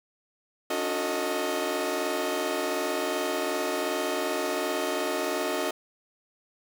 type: tone cluster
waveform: sawtooth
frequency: 282 / 304.7 / 363.2 / 446.6 / 625 Hz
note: C#4 / D#4 / F#4 / A4 / D#5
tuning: +30 / -36 / -32 / +26 / +8 cents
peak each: -31 / -36 / -28 / -30 / -27 dBFS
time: 0.7-5.71 s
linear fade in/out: 5 ms
effects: none